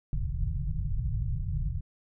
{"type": "low-pass noise", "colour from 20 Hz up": "pink", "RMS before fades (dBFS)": -30, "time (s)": [0.13, 1.81], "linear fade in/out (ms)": 2, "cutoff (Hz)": 160, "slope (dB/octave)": 96, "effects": []}